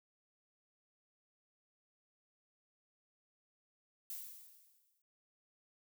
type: noise with exponential decay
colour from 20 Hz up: violet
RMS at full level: -43 dBFS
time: 4.1-5.02 s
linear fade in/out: 1 ms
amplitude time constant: 200 ms
effects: none